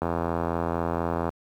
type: click train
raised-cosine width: 1 ms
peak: -12 dBFS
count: 108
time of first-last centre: 0.02-1.291 s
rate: 84.2 Hz
effects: high-pass 60 Hz 12 dB/octave + 9-bit